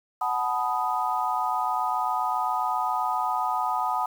sine chord, B dominant seventh, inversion second, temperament equal with one note detuned, 740 / 867.4 / 987.8 / 1244.5 Hz, F#5 / A5 / B5 / D#6, 0 / -25 / 0 / 0 cents, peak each -29 dBFS, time 0.21-4.06 s, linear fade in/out 5 ms, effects 8-bit

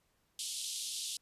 pink band-pass noise, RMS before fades -40 dBFS, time 0.39-1.17 s, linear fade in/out 2 ms, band 3100 to 11000 Hz, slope 48 dB/octave, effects pink hiss -75 dBFS RMS until 1.21 s + resampled to 32000 Hz

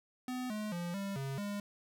square tone with pitch steps, 252.3 / 212.4 / 173.5 / 197.8 / 136.1 / 203.6 Hz, B3 / G#3 / F3 / G3 / C#3 / G#3, +37 / +39 / -11 / +16 / -31 / -34 cents, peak -37 dBFS, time 0.28-1.6 s, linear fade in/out 2 ms, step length 220 ms, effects none

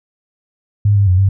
sine tone with pitch steps, 102.8 / 100.3 / 91.2 / 97.3 Hz, G#2 / G2 / F#2 / G2, -17 / +40 / -24 / -12 cents, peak -8 dBFS, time 0.85-1.29 s, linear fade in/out 5 ms, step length 110 ms, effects none

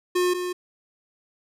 square tone pair in turn, 359.7 / 359.7 Hz, F#4 / F#4, -49 / -49 cents, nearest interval unison, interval 0 cents, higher neither, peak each -20 / -27 dBFS, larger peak first, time 0.15-0.34 / 0.34-0.53 s, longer neither, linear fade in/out 10 ms, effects resampled to 32000 Hz

